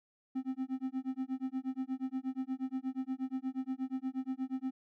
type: tone with tremolo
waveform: triangle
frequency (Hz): 261.6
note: C4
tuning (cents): 0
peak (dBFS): -29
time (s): 0.35-4.71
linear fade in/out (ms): 10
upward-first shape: sine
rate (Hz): 8.4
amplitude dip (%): 100
effects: none